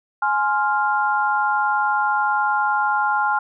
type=chord; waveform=sine; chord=F minor; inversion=first; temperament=just; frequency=838.1 / 1047.7 / 1396.9 Hz; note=Ab5 / C6 / F6; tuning=+16 / +2 / 0 cents; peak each=-20 / -24 / -21 dBFS; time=0.22-3.39 s; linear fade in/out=5 ms; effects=none